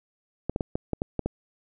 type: clicks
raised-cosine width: 2 ms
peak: -13 dBFS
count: 8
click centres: 0.496 / 0.561 / 0.608 / 0.755 / 0.933 / 1.019 / 1.193 / 1.26 s
effects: none